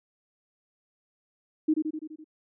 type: tone with echo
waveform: sine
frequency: 311.1 Hz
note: D#4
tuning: in tune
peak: -19 dBFS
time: 1.68-1.74 s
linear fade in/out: 10 ms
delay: 84 ms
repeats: 6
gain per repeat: -4 dB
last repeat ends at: 2.244 s
effects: none